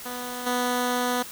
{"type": "tone with level steps", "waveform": "10% pulse", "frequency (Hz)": 246.9, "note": "B3", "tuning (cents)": 0, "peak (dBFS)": [-24, -15], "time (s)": [0.05, 1.23], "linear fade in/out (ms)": 10, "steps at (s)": 0.46, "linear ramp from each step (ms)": 10, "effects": ["white hiss -40 dBFS RMS until 1.31 s"]}